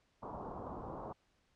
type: low-pass noise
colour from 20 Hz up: white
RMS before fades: -45 dBFS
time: 0.22-1.13 s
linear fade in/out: 10 ms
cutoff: 1100 Hz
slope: 48 dB/octave
effects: pink hiss -75 dBFS RMS until 1.55 s + low-pass 6000 Hz 12 dB/octave